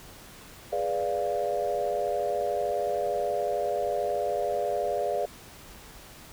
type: chord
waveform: sine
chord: G# diminished seventh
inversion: none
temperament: equal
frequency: 415.3 / 493.9 / 587.3 / 698.5 Hz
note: G#4 / B4 / D5 / F5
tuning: 0 / 0 / 0 / 0 cents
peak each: -32 / -32 / -29 / -30 dBFS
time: 0.72-5.26 s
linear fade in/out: 10 ms
effects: tanh soft clip ceiling -16 dBFS + pink hiss -48 dBFS RMS until 6.32 s